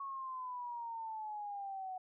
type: exponential sweep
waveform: sine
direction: down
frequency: 1108.7 to 740 Hz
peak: -40 dBFS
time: 0-1.98 s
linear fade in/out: 5 ms
effects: none